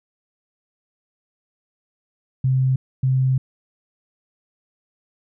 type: tone bursts at uneven times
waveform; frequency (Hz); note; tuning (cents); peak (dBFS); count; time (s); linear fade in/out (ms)
sine; 130.81; C3; 0; -15; 2; 2.44-2.76 / 3.03-3.38; 5
effects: none